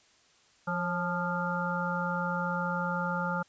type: harmonic tone with a mistuned harmonic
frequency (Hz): 174.61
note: F3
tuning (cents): 0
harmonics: 1 / 3 / 5 / 7 / 8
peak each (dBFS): -33 / -37 / -35 / -37 / -34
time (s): 0.67-3.43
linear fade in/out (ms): 10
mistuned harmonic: 3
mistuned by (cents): +50
effects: white hiss -63 dBFS RMS until 3.48 s + resampled to 16000 Hz